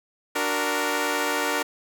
10% pulse chord, D augmented, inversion none, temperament equal, 293.7 / 370 / 466.2 Hz, D4 / F#4 / A#4, 0 / 0 / 0 cents, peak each -19 / -22 / -18 dBFS, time 0.35-1.63 s, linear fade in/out 10 ms, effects none

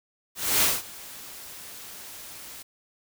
white noise with ADSR envelope, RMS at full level -20 dBFS, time 0.35-2.63 s, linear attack 270 ms, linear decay 200 ms, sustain -22 dB, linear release 12 ms, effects none

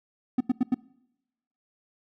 triangle tone bursts, 251.4 Hz, B3, 31 cents sharp, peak -17 dBFS, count 4, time 0.38-0.745 s, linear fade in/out 5 ms, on 26 ms, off 87 ms, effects noise-tail reverb RT60 0.9 s tail -23 dB re dry

